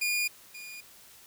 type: tone with echo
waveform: sawtooth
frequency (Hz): 2432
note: D#7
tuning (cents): -40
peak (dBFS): -23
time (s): 0.01-0.28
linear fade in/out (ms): 10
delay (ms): 530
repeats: 1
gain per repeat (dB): -15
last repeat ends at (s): 0.81
effects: white hiss -54 dBFS RMS until 1.26 s